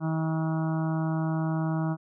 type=harmonic tone; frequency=159.9 Hz; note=D#3; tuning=48 cents sharp; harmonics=1 / 2 / 4 / 5 / 6 / 7 / 8 / 9; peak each=-26 / -32 / -38 / -40 / -42 / -43 / -44 / -45 dBFS; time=0-1.97 s; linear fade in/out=50 ms; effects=none